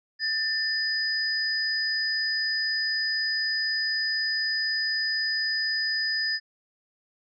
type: tone pair together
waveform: sine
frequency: 1778 / 4980 Hz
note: A6 / D#8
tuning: +18 / +1 cents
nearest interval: octave + tritone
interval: 1783 cents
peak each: -27 dBFS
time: 0.19-6.4 s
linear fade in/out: 50 ms
effects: none